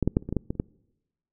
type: clicks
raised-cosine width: 3 ms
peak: -10 / -9 / -7 / -30 / -20 / -15 / -11 / -15 / -29 / -12 dBFS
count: 10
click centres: 0.027 / 0.076 / 0.169 / 0.225 / 0.29 / 0.326 / 0.367 / 0.505 / 0.553 / 0.599 s
effects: noise-tail reverb RT60 1.0 s tail -26 dB re dry